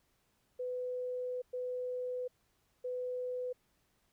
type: tone bursts at uneven times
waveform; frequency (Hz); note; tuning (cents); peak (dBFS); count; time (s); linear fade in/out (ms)
sine; 500; B4; +21; -35; 3; 0.59-1.42 / 1.53-2.28 / 2.84-3.53; 10
effects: pink hiss -75 dBFS RMS until 4.12 s